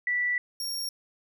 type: tone pair in turn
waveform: sine / sawtooth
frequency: 1964 / 5555 Hz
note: B6 / F8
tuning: -10 / -10 cents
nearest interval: octave + tritone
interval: 1800 cents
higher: second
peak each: -24 / -28 dBFS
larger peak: first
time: 0.07-0.38 / 0.6-0.89 s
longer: first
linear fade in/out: 2 ms
effects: none